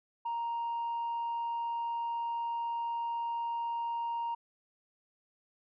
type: tone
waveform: sine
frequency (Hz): 934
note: A#5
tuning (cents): +3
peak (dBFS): -30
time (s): 0.25-4.35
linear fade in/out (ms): 10
effects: tanh soft clip ceiling -30 dBFS